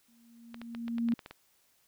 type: tone with exponential growth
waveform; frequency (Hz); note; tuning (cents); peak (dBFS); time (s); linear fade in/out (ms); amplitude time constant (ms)
sine; 233.1; A#3; 0; -24; 0.08-1.14; 5; 230
type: clicks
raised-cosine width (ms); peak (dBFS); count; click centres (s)
0.3; -28; 10; 0.544 / 0.616 / 0.749 / 0.881 / 0.983 / 1.087 / 1.121 / 1.192 / 1.261 / 1.31
effects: white hiss -69 dBFS RMS until 1.87 s